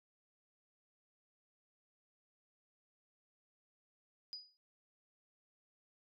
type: tone with exponential decay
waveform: sine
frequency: 4934 Hz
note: D#8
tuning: 15 cents flat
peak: -40 dBFS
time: 4.33-4.57 s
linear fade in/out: 0 ms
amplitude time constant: 52 ms
effects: none